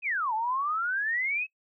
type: exponential two-way sweep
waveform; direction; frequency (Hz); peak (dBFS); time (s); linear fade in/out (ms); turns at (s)
sine; down then up; 2614 to 853 to 2614; -26; 0.02-1.47; 50; 0.34
effects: noise-tail reverb RT60 0.1 s tail -22 dB re dry